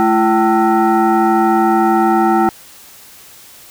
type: tone with frequency modulation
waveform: sine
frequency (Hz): 216.5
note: A3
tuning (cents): -28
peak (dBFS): -9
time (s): 0-2.49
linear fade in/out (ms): 0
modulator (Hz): 555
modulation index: 1.7
effects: white hiss -40 dBFS RMS until 3.7 s